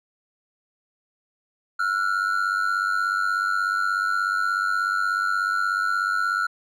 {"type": "ring-modulated tone", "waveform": "triangle", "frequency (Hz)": 1396.9, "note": "F6", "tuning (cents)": 0, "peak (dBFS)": -16, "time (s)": [1.79, 6.47], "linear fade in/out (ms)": 10, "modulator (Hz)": 48.3, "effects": []}